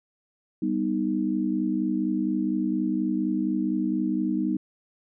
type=chord; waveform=sine; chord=G augmented; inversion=none; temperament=equal; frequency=196 / 246.9 / 311.1 Hz; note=G3 / B3 / D#4; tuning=0 / 0 / 0 cents; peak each=-28 / -28 / -26 dBFS; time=0.62-4.57 s; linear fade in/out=5 ms; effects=none